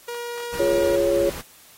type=tone; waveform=sawtooth; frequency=476.6 Hz; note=A#4; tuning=38 cents sharp; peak=-25 dBFS; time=0.08-0.96 s; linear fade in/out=5 ms
type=noise; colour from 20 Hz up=pink; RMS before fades=-35 dBFS; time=0.53-1.41 s; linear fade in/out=0 ms
type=chord; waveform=sine; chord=Db major; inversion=first; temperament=equal with one note detuned; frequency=345.2 / 415.3 / 554.4 Hz; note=F4 / Ab4 / Db5; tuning=-20 / 0 / 0 cents; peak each=-23 / -24 / -19 dBFS; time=0.59-1.3 s; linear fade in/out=10 ms
effects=white hiss -50 dBFS RMS until 1.77 s + AAC 48 kbps